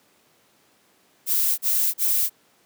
violet noise bursts, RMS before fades -21 dBFS, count 3, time 1.26-2.298 s, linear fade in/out 50 ms, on 320 ms, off 39 ms, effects pink hiss -60 dBFS RMS until 2.65 s + high-pass 200 Hz 12 dB/octave

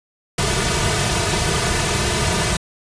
pink noise with comb filter, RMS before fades -19 dBFS, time 0.38-2.57 s, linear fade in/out 5 ms, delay 3.7 ms, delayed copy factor -0.9, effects resampled to 22050 Hz

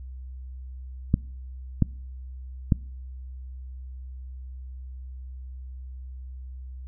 clicks, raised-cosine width 5 ms, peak -6 dBFS, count 3, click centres 1.141 / 1.823 / 2.722 s, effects noise-tail reverb RT60 0.6 s tail -25 dB re dry + added 64 Hz sine -36 dBFS peak until 6.87 s

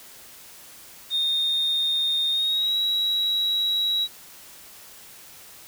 sine tone with pitch glide, 3672 to 3872 Hz, A#7 to B7, -27 to -35 cents, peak -19 dBFS, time 1.1-4.08 s, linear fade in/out 50 ms, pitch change +92 cents, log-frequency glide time 2.3-2.76 s, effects tanh soft clip ceiling -18 dBFS + white hiss -46 dBFS RMS until 5.67 s

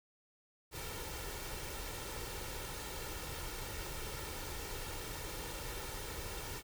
pink noise with comb filter, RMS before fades -43 dBFS, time 0.71-6.63 s, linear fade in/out 50 ms, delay 2.2 ms, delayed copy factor +0.55, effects none

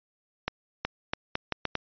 accelerating click train, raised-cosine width 0.3 ms, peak -11 dBFS, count 7, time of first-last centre 0.48-1.753 s, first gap 370 ms, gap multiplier 0.77, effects resampled to 11025 Hz

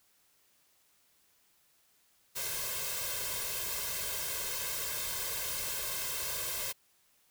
white noise with comb filter, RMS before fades -36 dBFS, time 2.35-6.73 s, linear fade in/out 20 ms, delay 1.9 ms, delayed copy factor +0.9, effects white hiss -69 dBFS RMS until 7.3 s

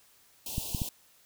white band-stop noise, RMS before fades -38 dBFS, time 0.46-0.89 s, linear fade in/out 2 ms, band 1000 to 2600 Hz, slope 96 dB/octave
clicks, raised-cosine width 5 ms, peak -18 dBFS, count 3, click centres 0.581 / 0.748 / 0.818 s
effects white hiss -62 dBFS RMS until 1.25 s

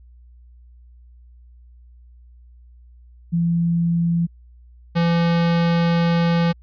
sine / square tone pair in turn, 169.4 / 169.4 Hz, E3 / E3, +48 / +48 cents, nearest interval unison, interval 0 cents, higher neither, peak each -16 dBFS, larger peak neither, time 3.32-4.27 / 4.95-6.53 s, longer second, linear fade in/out 20 ms, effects added 60 Hz sine -44 dBFS peak until 6.62 s + resampled to 11025 Hz

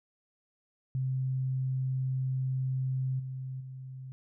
sine tone with level steps, 130.81 Hz, C3, in tune, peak -28 / -35 / -40 dBFS, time 0.95-4.12 s, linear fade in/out 0 ms, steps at 3.19 / 3.6 s, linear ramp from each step 10 ms, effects none

